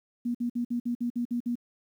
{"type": "tone bursts", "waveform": "sine", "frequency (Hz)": 240, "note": "B3", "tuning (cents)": -49, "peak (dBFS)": -26, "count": 9, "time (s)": [0.25, 1.555], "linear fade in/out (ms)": 10, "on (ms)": 97, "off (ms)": 54, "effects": ["10-bit"]}